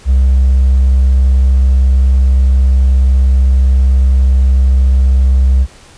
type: tone with hard clipping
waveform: triangle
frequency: 65.41 Hz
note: C2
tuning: in tune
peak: -5 dBFS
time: 0.05-5.67 s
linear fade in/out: 50 ms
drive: 2 dB
effects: pink hiss -40 dBFS RMS until 5.97 s + resampled to 22050 Hz